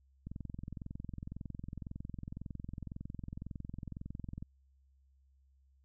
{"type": "click train", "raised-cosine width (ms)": 5, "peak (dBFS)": -30, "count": 92, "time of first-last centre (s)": [0.27, 4.425], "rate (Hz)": 21.9, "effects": ["added 67 Hz sine -65 dBFS peak until 5.84 s"]}